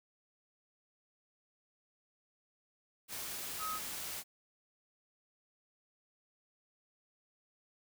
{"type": "tone in noise", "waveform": "sine", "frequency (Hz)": 1269, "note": "D#6", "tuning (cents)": 34, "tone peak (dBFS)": -37, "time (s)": [3.58, 3.8], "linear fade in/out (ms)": 50, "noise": "white", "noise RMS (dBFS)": -42, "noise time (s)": [3.08, 4.24], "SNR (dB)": 2, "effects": []}